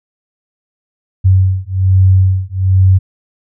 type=beating tone pair; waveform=sine; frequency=93.7 / 94.9 Hz; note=F#2 / F#2; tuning=+22 / +44 cents; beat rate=1.2 Hz; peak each=-10 dBFS; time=1.24-2.99 s; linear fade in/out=20 ms; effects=none